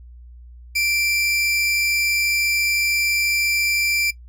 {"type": "tone pair together", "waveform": "45% pulse", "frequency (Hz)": [2349, 4977], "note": ["D7", "D#8"], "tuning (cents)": [0, 0], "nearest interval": "octave + minor second", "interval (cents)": 1300, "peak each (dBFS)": [-19, -24], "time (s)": [0.75, 4.11], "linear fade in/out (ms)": 10, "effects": ["noise-tail reverb RT60 0.1 s tail -20 dB re dry", "added 60 Hz sine -39 dBFS peak until 4.28 s"]}